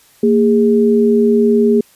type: tone pair together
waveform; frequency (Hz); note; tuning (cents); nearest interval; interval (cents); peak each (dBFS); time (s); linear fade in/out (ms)
sine; 229.7 / 410.5; A#3 / G#4; -25 / -20; minor seventh; 1005; -11; 0.23-1.81; 5
effects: white hiss -49 dBFS RMS until 1.95 s + resampled to 32000 Hz